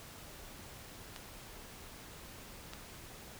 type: clicks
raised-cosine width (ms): 0.2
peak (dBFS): -26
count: 2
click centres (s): 1.162 / 2.735
effects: pink hiss -51 dBFS RMS until 3.39 s